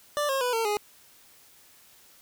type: tone with pitch steps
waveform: 25% pulse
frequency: 588 / 539.2 / 494.4 / 453.4 / 415.8 Hz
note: D5 / C#5 / B4 / A#4 / G#4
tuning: +2 / -48 / +2 / -48 / +2 cents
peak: -21 dBFS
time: 0.17-0.77 s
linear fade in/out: 0 ms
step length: 120 ms
effects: white hiss -56 dBFS RMS until 2.21 s